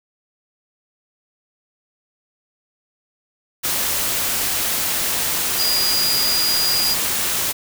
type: tone in noise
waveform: sine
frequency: 4864 Hz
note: D#8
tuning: 40 cents flat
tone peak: -18 dBFS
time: 5.58-6.95 s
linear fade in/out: 20 ms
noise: white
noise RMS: -21 dBFS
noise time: 3.63-7.53 s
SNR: 0 dB
effects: none